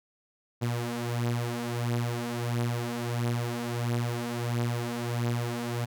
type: beating tone pair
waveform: sawtooth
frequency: 118.3 / 119.8 Hz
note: A#2 / A#2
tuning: +26 / +48 cents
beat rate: 1.5 Hz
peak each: -29 / -26 dBFS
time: 0.61-5.86 s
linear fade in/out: 20 ms
effects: none